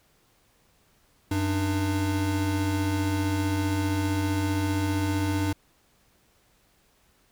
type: tone pair together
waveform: square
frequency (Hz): 94.9 / 300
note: F#2 / D4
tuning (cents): +44 / +37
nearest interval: octave + minor sixth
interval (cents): 1993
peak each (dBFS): -27 / -28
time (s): 1.31-5.53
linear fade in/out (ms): 5
effects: pink hiss -64 dBFS RMS until 7.31 s